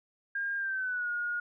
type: tone with pitch glide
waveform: sine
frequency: 1611 to 1435.2 Hz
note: G6 to F6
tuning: +47 to +47 cents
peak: -30 dBFS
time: 0.35-1.4 s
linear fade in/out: 5 ms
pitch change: -200 cents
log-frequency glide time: 0.57-1.1 s
effects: none